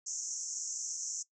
white band-pass noise, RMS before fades -39 dBFS, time 0.06-1.23 s, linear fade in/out 10 ms, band 5700 to 7300 Hz, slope 96 dB/octave, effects noise-tail reverb RT60 0.1 s tail -17 dB re dry

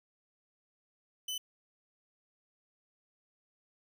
sawtooth tone, 3015 Hz, F#7, 32 cents sharp, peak -32 dBFS, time 1.28-1.38 s, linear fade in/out 5 ms, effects none

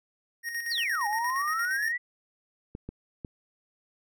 square tone with tremolo, 1864.7 Hz, A#6, in tune, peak -30 dBFS, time 0.43-1.93 s, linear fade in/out 50 ms, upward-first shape square, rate 8.6 Hz, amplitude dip 50%
sine exponential two-way sweep, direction down then up, 4978 to 810 to 1995 Hz, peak -27 dBFS, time 0.7-1.98 s, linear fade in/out 20 ms, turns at 1.07 s
clicks, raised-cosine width 3 ms, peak -24 dBFS, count 3, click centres 2.751 / 2.89 / 3.248 s
effects none

